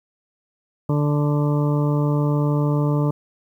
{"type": "harmonic tone", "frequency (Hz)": 146.83, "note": "D3", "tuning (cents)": 0, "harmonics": [1, 2, 3, 4, 6, 7, 8], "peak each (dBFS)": [-18, -24, -28, -30, -34, -35, -36], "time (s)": [0.89, 3.11], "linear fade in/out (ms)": 5, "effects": ["9-bit"]}